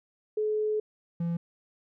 sine / triangle tone pair in turn, 427.6 / 169.69 Hz, A4 / F3, -49 / -50 cents, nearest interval octave + major third, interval 1601 cents, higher first, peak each -25 / -25 dBFS, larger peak neither, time 0.37-0.8 / 1.2-1.37 s, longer first, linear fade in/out 5 ms, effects none

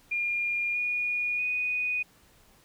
sine tone with pitch steps, 2412 / 2446 / 2480 Hz, D7 / D#7 / D#7, +46 / -30 / -6 cents, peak -26 dBFS, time 0.11-2.03 s, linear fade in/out 10 ms, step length 640 ms, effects pink hiss -60 dBFS RMS until 2.64 s

